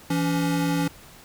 square tone pair together, 167.6 / 283.1 Hz, E3 / C#4, +29 / +37 cents, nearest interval major sixth, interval 908 cents, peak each -25 dBFS, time 0.1-0.88 s, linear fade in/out 5 ms, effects pink hiss -48 dBFS RMS until 1.24 s

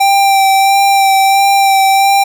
square tone with vibrato, 784 Hz, G5, in tune, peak -7 dBFS, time 0-2.24 s, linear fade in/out 10 ms, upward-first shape sine, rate 1.5 Hz, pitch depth 18 cents each way, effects none

